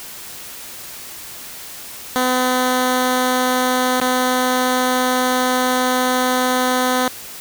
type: tone with dropouts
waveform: 10% pulse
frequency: 253.4 Hz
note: B3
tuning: 45 cents sharp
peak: -7 dBFS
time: 2.16-7.08 s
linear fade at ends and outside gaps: 0 ms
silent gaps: 4.002-4.015 s
effects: white hiss -34 dBFS RMS until 7.4 s